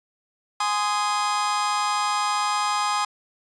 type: chord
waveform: 40% pulse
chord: Ab major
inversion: none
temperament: just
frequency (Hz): 830.6 / 1038.3 / 1245.9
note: Ab5 / C6 / Eb6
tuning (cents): 0 / -14 / +2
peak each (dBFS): -25 / -26 / -25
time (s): 0.6-3.05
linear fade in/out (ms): 5
effects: resampled to 22050 Hz